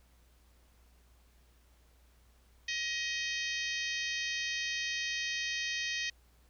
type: harmonic tone with a mistuned harmonic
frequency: 630 Hz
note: D#5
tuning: 21 cents sharp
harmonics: 3 / 4 / 5 / 6 / 7 / 8 / 9 / 10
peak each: -37 / -39 / -41 / -43 / -44 / -45 / -46 / -47 dBFS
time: 2.68-6.1 s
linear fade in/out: 5 ms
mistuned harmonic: 6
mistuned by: -22 cents
effects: added 60 Hz sine -62 dBFS peak until 6.49 s + pink hiss -69 dBFS RMS until 6.49 s